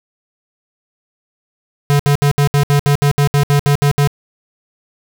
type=tone bursts; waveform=square; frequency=143.5 Hz; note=D3; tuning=40 cents flat; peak=-10 dBFS; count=14; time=1.9-4.074 s; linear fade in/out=0 ms; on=94 ms; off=66 ms; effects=none